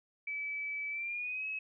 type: tone with pitch glide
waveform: sine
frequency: 2300 to 2567 Hz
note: D7 to E7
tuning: -37 to -47 cents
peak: -35 dBFS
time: 0.27-1.59 s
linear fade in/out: 5 ms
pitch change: +190 cents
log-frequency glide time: 0.9-1.46 s
effects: none